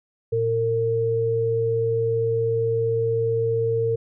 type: tone pair together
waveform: sine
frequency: 114.45 / 456.2 Hz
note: A#2 / A#4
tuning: -31 / -37 cents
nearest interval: 2 octaves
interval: 2394 cents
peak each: -26 / -20 dBFS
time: 0.32-3.96 s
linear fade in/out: 10 ms
effects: none